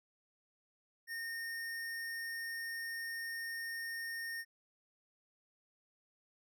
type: tone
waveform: square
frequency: 1836 Hz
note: A#6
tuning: 27 cents flat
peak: -40 dBFS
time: 1.07-4.45 s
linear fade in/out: 50 ms
effects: none